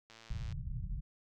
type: click train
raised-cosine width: 0.2 ms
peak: -37 dBFS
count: 49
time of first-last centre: 0.1-0.525 s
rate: 113 Hz
type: low-pass noise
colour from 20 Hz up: pink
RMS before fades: -39 dBFS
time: 0.3-1.01 s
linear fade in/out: 10 ms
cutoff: 160 Hz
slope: 48 dB/octave
effects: none